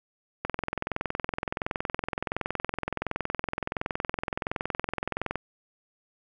click train, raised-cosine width 0.5 ms, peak -13 dBFS, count 106, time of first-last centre 0.45-5.357 s, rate 21.4 Hz, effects none

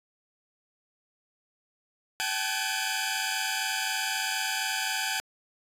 15% pulse tone cluster, 768 / 866 / 1512 / 1643 / 2443 Hz, G5 / A5 / F#6 / G#6 / D#7, -36 / -28 / +37 / -19 / -32 cents, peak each -28 dBFS, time 2.2-5.2 s, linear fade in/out 0 ms, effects resampled to 32000 Hz

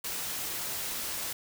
white noise, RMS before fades -35 dBFS, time 0.04-1.33 s, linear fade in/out 5 ms, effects none

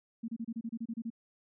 sine tone bursts, 228.8 Hz, A#3, 32 cents flat, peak -34 dBFS, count 11, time 0.23-1.103 s, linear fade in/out 10 ms, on 53 ms, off 29 ms, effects none

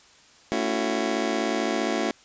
25% pulse chord, F# minor seventh, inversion first, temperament just, 222 / 277.5 / 333 / 370 Hz, A3 / C#4 / E4 / F#4, +16 / +2 / +18 / 0 cents, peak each -26 dBFS, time 0.52-2.11 s, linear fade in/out 0 ms, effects white hiss -54 dBFS RMS until 2.24 s + resampled to 16000 Hz

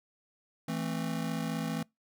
square chord, A minor, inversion second, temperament just, 165 / 220 / 264 Hz, E3 / A3 / C4, +2 / 0 / +16 cents, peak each -36 / -37 / -38 dBFS, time 0.68-1.83 s, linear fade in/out 5 ms, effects noise-tail reverb RT60 0.2 s tail -26 dB re dry

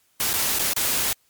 white noise with dropouts, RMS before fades -23 dBFS, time 0.2-1.13 s, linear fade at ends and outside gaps 2 ms, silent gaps 0.333-0.337 / 0.588-0.593 / 0.734-0.763 s, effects white hiss -64 dBFS RMS until 1.29 s + MP3 96 kbps

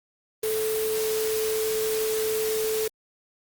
sine tone in noise, 437.1 Hz, A4, 11 cents flat, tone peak -24 dBFS, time 0.43-2.88 s, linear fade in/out 5 ms, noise white, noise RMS -32 dBFS, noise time 0.43-2.88 s, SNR +5 dB, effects Opus 32 kbps

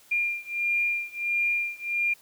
sine beating tone pair, 2400 / 2401.5 Hz, D7 / D7, +37 / +38 cents, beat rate 1.5 Hz, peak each -27 / -28 dBFS, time 0.11-2.14 s, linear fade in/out 10 ms, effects white hiss -56 dBFS RMS until 2.21 s

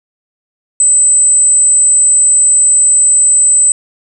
sine tone, 8060 Hz, B8, 34 cents sharp, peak -5 dBFS, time 0.8-3.72 s, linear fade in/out 2 ms, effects none

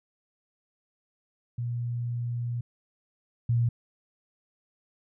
sine tone pair in turn, 119.8 / 118.22 Hz, A#2 / A#2, +48 / +25 cents, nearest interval unison, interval 23 cents, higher first, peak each -28 / -21 dBFS, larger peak second, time 1.58-2.61 / 3.49-3.69 s, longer first, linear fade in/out 5 ms, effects none

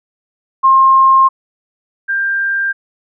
sine tone pair in turn, 1065 / 1589.7 Hz, C6 / G6, +30 / +24 cents, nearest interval perfect fifth, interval 694 cents, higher second, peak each -5 / -13 dBFS, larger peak first, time 0.63-1.29 / 2.08-2.73 s, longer first, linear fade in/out 20 ms, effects none

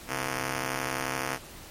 5% pulse ring-modulated tone, 195.9 Hz, G3, 1 cent flat, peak -15 dBFS, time 0.07-1.39 s, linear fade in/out 50 ms, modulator 62.1 Hz, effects pink hiss -46 dBFS RMS until 1.7 s + MP3 64 kbps

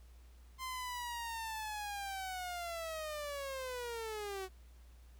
sawtooth linear sweep, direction down, 1046.5 to 370 Hz, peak -36 dBFS, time 0.58-4.49 s, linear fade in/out 50 ms, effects added 60 Hz sine -55 dBFS peak until 5.19 s + pink hiss -69 dBFS RMS until 5.19 s

